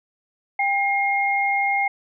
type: tone pair together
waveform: sine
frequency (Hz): 797 / 2136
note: G5 / C7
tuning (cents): +28 / +35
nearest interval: octave + perfect fourth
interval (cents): 1707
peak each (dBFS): -21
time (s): 0.59-1.88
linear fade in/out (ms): 5
effects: none